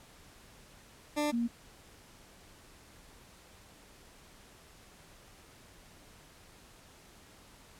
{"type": "tone pair in turn", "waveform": ["20% pulse", "sine"], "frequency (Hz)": [296.6, 235.4], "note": ["D4", "A#3"], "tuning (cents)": [17, 17], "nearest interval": "major third", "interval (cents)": 400, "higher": "first", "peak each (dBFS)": [-24, -28], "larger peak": "first", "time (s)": [[1.16, 1.32], [1.32, 1.48]], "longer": "neither", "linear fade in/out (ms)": 20, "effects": ["pink hiss -57 dBFS RMS until 7.79 s", "low-pass 12000 Hz 12 dB/octave"]}